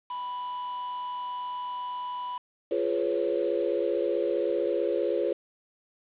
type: tone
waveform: triangle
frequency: 989 Hz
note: B5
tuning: 2 cents sharp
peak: -30 dBFS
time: 0.1-2.38 s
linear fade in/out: 5 ms
type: chord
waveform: sine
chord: C# dominant seventh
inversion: first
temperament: just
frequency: 346.5 / 415.8 / 498.9 / 554.4 Hz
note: E#4 / G#4 / B4 / C#5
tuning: -14 / +2 / +17 / 0 cents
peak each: -30 dBFS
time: 2.71-5.33 s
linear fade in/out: 5 ms
effects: resampled to 8000 Hz + 8-bit